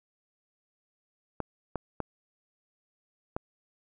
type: clicks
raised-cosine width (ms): 1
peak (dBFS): -17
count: 4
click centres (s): 1.403 / 1.757 / 2.003 / 3.365
effects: none